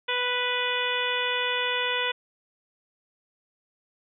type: harmonic tone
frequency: 493.9 Hz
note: B4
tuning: in tune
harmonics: 1 / 2 / 3 / 4 / 5 / 6 / 7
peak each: -32 / -32 / -32 / -32 / -32 / -32 / -32 dBFS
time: 0.08-2.12 s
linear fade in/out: 10 ms
effects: none